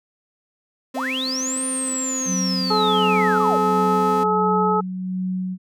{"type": "tone with pitch glide", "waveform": "35% pulse", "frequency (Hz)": [260.5, 258.1], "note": ["C4", "C4"], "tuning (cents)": [-7, -23], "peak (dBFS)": -25, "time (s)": [0.94, 4.24], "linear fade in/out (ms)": 10, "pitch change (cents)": -16, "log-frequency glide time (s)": [2.44, 4.05]}
{"type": "linear two-way sweep", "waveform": "sine", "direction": "up then down", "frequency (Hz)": [392, 9100, 392], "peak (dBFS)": -23, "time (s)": [0.95, 3.59], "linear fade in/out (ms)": 20, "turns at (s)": 1.66}
{"type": "tone with tremolo", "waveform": "sine", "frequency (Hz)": 185, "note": "F#3", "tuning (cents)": 0, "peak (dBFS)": -21, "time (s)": [2.25, 5.58], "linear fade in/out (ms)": 50, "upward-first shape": "sine", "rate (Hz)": 1.4, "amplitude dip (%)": 40}
{"type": "harmonic tone", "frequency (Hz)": 428.2, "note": "A4", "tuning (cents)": -47, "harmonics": [1, 2, 3], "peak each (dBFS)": [-21, -21, -21], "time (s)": [2.7, 4.81], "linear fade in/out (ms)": 10}
{"effects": []}